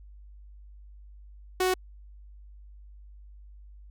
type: tone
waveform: sawtooth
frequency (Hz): 370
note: F#4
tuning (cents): 0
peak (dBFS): -19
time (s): 1.6-1.74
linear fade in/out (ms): 5
effects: added 50 Hz sine -46 dBFS peak until 3.9 s